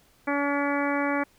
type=harmonic tone; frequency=284.6 Hz; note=C#4; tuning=46 cents sharp; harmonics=1 / 2 / 3 / 4 / 5 / 6 / 7 / 8; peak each=-27 / -30 / -32 / -33 / -34 / -35 / -35 / -36 dBFS; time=0.27-1.24 s; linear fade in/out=10 ms; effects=pink hiss -61 dBFS RMS until 1.38 s